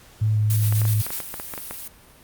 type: tone with vibrato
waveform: sine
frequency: 107.2 Hz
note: A2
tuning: 45 cents flat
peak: -17 dBFS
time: 0.21-1.02 s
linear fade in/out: 10 ms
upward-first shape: square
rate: 3.5 Hz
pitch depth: 11 cents each way
type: noise with tremolo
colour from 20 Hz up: blue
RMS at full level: -28 dBFS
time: 0.5-1.21 s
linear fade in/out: 0 ms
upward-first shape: square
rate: 8 Hz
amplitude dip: 40%
type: clicks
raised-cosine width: 0.5 ms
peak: -17 dBFS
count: 11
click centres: 0.725 / 0.817 / 0.853 / 1.066 / 1.105 / 1.203 / 1.341 / 1.399 / 1.538 / 1.578 / 1.71 s
type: noise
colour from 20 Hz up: blue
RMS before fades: -35 dBFS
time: 1.12-1.88 s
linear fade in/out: 5 ms
effects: pink hiss -50 dBFS RMS until 2.23 s + Opus 48 kbps